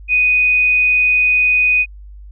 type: tone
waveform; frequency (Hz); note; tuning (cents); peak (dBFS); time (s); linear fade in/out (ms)
sine; 2489; D#7; 0; -10; 0.08-1.86; 50
effects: added 50 Hz sine -33 dBFS peak until 2.31 s